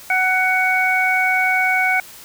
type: harmonic tone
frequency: 745 Hz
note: F#5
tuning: 12 cents sharp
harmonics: 1 / 2 / 3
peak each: -20 / -20 / -17 dBFS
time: 0.1-2 s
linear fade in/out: 2 ms
effects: white hiss -40 dBFS RMS until 2.24 s